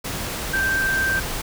sine tone in noise, 1568 Hz, G6, in tune, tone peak -19 dBFS, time 0.53-1.2 s, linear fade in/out 10 ms, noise pink, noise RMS -28 dBFS, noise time 0.04-1.42 s, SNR +6 dB, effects none

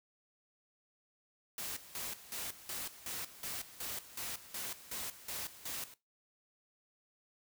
white noise with tremolo, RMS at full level -41 dBFS, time 1.58-5.94 s, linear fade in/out 2 ms, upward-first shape square, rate 2.7 Hz, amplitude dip 80%, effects noise-tail reverb RT60 0.2 s tail -17 dB re dry

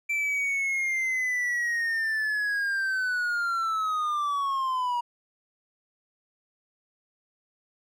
triangle linear sweep, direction down, 2344 to 952 Hz, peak -23 dBFS, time 0.09-5.01 s, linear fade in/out 10 ms, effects none

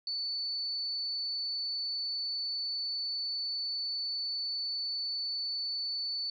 sine tone, 4485 Hz, C#8, 19 cents sharp, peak -32 dBFS, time 0.07-6.3 s, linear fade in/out 2 ms, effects none

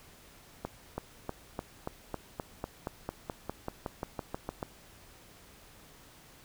accelerating click train, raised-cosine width 1 ms, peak -20 dBFS, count 19, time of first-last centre 0.65-4.628 s, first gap 330 ms, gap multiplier 0.95, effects pink hiss -56 dBFS RMS until 6.44 s

